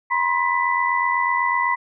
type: tone cluster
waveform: sine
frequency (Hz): 965 / 1053 / 1988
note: B5 / C6 / B6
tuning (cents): -40 / +11 / +11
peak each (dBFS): -22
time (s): 0.1-1.76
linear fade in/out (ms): 20
effects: none